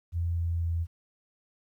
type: tone with pitch steps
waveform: sine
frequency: 85.1 / 84.46 / 83.83 Hz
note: F2 / E2 / E2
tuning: -44 / +43 / +30 cents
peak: -26 dBFS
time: 0.12-0.87 s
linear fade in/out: 50 ms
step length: 250 ms
effects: 11-bit